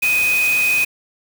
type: tone in noise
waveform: sine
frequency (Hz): 2500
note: D#7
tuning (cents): +8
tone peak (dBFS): -14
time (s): 0.02-0.85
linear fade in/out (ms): 10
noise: white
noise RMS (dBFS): -26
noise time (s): 0.02-0.85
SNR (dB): +9
effects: none